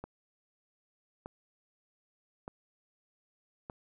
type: click train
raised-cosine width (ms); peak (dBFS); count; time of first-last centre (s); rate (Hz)
1; -27; 4; 0.04-3.699; 0.82
effects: none